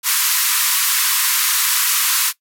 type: band-pass noise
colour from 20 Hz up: white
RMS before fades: -17 dBFS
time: 0.03-2.33 s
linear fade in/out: 50 ms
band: 950 to 16000 Hz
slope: 96 dB/octave
effects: noise-tail reverb RT60 0.1 s tail -18 dB re dry